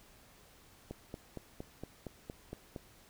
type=click train; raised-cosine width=2 ms; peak=-28 dBFS; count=9; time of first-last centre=0.91-2.762 s; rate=4.32 Hz; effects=pink hiss -61 dBFS RMS until 3.09 s